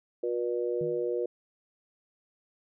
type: harmonic tone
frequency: 120 Hz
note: B2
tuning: 49 cents flat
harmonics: 3 / 4 / 5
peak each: -31 / -30 / -38 dBFS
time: 0.23-1.26 s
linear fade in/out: 5 ms
type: tone with exponential decay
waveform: sine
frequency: 157.9 Hz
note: D#3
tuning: 26 cents sharp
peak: -34 dBFS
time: 0.81-1.2 s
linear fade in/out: 2 ms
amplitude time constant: 83 ms
effects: none